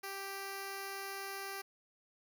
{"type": "tone with notch filter", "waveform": "5% pulse", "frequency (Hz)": 392, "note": "G4", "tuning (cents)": 0, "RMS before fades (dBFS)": -43, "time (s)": [0.03, 1.62], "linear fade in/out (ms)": 10, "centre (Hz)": 3400, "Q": 1.4, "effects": []}